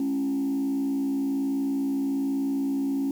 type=tone with frequency modulation; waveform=sine; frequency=274.6 Hz; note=C#4; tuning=16 cents flat; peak=-22 dBFS; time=0-3.11 s; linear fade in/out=2 ms; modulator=61.2 Hz; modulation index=0.48; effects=tanh soft clip ceiling -21 dBFS + 8-bit